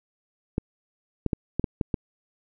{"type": "clicks", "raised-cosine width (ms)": 3, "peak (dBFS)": -11, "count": 7, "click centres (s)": [0.581, 1.263, 1.332, 1.596, 1.642, 1.812, 1.942], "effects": []}